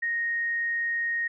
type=tone; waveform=sine; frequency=1864.7 Hz; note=A#6; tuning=in tune; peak=-25 dBFS; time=0.02-1.28 s; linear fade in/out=10 ms; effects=none